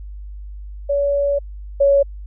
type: tone pair in turn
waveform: sine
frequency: 567 / 559.5 Hz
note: C#5 / C#5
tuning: +39 / +16 cents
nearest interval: unison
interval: 23 cents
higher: first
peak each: -15 / -10 dBFS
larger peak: second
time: 0.89-1.39 / 1.8-2.03 s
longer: first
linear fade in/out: 10 ms
effects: added 50 Hz sine -30 dBFS peak until 2.26 s